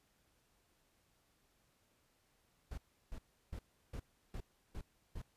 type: noise bursts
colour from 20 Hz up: brown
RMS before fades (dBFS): -44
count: 7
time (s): 2.71-5.219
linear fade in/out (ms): 5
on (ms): 67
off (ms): 340
effects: pink hiss -75 dBFS RMS until 5.36 s + resampled to 32000 Hz